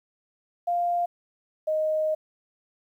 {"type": "tone pair in turn", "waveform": "sine", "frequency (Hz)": [698.5, 622.3], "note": ["F5", "D#5"], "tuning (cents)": [0, 0], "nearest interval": "major second", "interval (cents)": 200, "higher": "first", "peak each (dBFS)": -22, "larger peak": "neither", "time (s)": [[0.67, 1.06], [1.67, 2.15]], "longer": "second", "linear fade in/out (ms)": 10, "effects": ["10-bit"]}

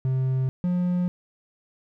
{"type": "tone pair in turn", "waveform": "triangle", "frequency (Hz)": [130.81, 178.49], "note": ["C3", "F3"], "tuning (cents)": [0, 38], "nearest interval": "perfect fourth", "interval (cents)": 538, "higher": "second", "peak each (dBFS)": -19, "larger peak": "neither", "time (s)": [[0.05, 0.49], [0.64, 1.08]], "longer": "neither", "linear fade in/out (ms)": 0, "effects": []}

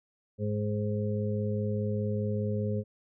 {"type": "harmonic tone", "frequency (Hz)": 104.9, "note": "G#2", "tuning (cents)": 18, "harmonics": [1, 2, 4, 5], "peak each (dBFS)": [-30, -33, -36, -37], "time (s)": [0.38, 2.84], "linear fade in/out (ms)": 50, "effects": []}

